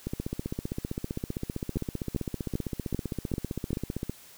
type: two click trains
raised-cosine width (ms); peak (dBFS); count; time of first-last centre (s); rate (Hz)
3; -18 / -15; 63 / 6; 0.07-4.096 / 1.77-3.731; 15.4 / 2.55
effects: white hiss -52 dBFS RMS until 4.37 s